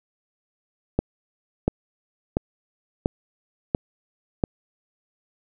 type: click train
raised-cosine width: 2 ms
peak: -6 dBFS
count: 6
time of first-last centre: 0.99-4.438 s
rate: 1.45 Hz
effects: none